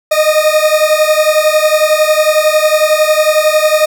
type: beating tone pair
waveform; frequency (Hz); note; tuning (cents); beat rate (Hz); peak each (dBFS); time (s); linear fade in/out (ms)
40% pulse; 611 / 622; D#5 / D#5; -32 / -1; 11; -10; 0.11-3.86; 10
effects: none